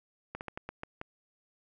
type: slowing click train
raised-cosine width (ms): 0.5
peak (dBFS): -23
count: 7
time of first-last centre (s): 0.35-1.014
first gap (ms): 59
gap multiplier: 1.25
effects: none